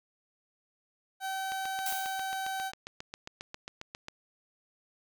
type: tone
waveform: 30% pulse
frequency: 768 Hz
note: G5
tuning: 36 cents flat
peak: -30 dBFS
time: 1.2-2.72 s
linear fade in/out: 50 ms
type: click train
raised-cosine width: 0.2 ms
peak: -23 dBFS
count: 20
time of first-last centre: 1.52-4.084 s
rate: 7.41 Hz
type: noise with exponential decay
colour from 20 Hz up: blue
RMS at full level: -33 dBFS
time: 1.86-2.46 s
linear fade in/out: 1 ms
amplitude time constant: 130 ms
effects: none